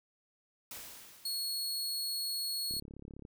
white noise with exponential decay, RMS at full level -44 dBFS, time 0.71-2.19 s, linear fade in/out 2 ms, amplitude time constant 320 ms
sawtooth tone, 4339 Hz, C#8, 38 cents flat, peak -31 dBFS, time 1.25-2.8 s, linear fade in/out 5 ms
click train, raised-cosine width 3 ms, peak -35 dBFS, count 20, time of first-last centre 2.71-3.251 s, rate 35.1 Hz
effects none

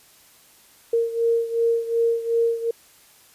sine beating tone pair, 461.9 / 464.6 Hz, A#4 / A#4, -16 / -6 cents, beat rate 2.7 Hz, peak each -20 / -24 dBFS, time 0.93-2.71 s, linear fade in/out 5 ms, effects white hiss -53 dBFS RMS until 3.34 s + resampled to 32000 Hz

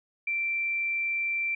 sine tone, 2349 Hz, D7, in tune, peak -26 dBFS, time 0.27-1.55 s, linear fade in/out 5 ms, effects none

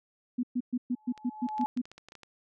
sine tone bursts, 246.9 Hz, B3, in tune, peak -26 dBFS, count 9, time 0.38-1.817 s, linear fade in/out 10 ms, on 53 ms, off 120 ms
sine tone with exponential growth, 857 Hz, A5, 46 cents flat, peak -26 dBFS, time 0.92-1.66 s, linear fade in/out 0 ms, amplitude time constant 160 ms
clicks, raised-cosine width 0.2 ms, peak -31 dBFS, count 12, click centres 1.177 / 1.488 / 1.581 / 1.613 / 1.774 / 1.855 / 1.916 / 1.98 / 2.086 / 2.121 / 2.153 / 2.233 s
effects none

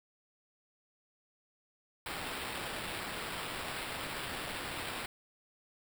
white noise with sample-and-hold, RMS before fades -40 dBFS, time 2.06-5.06 s, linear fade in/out 2 ms, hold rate 6300 Hz, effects none

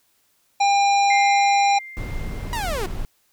harmonic tone, 801 Hz, G5, 37 cents sharp, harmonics 1 / 3 / 5 / 7 / 9, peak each -15 / -25 / -29 / -32 / -34 dBFS, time 0.6-1.79 s, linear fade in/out 10 ms
sine tone with exponential decay, 2101 Hz, C7, 7 cents sharp, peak -19 dBFS, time 1.1-3.04 s, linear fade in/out 5 ms, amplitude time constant 420 ms
brown noise, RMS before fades -28 dBFS, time 1.97-3.05 s, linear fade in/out 0 ms
sawtooth linear sweep, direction down, 981 to 349.2 Hz, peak -21 dBFS, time 2.53-2.86 s, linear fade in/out 0 ms
effects white hiss -64 dBFS RMS until 3.32 s

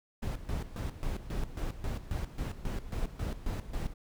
brown noise with tremolo, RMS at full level -33 dBFS, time 0.22-3.94 s, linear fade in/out 10 ms, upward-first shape square, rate 3.7 Hz, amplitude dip 75%, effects none

